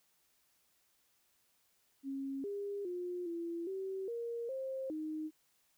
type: tone with pitch steps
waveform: sine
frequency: 272.2 / 403.6 / 356.2 / 338.3 / 383.5 / 468.3 / 530 / 310.8 Hz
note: C#4 / G#4 / F4 / E4 / G4 / A#4 / C5 / D#4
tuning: -31 / -49 / +34 / +45 / -38 / +8 / +22 / -2 cents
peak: -37 dBFS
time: 2.03-5.31 s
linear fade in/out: 50 ms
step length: 410 ms
effects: white hiss -74 dBFS RMS until 5.77 s